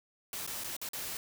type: noise with dropouts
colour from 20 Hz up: white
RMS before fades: -39 dBFS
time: 0.33-1.17 s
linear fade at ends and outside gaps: 1 ms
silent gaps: 0.465-0.475 / 0.638-0.643 / 0.766-0.815 / 0.888-0.933 s
effects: none